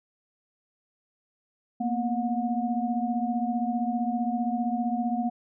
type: tone cluster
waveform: sine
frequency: 231 / 246.3 / 723 Hz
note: A#3 / B3 / F#5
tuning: -16 / -5 / -40 cents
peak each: -28 / -30 / -30 dBFS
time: 1.8-5.3 s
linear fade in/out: 10 ms
effects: none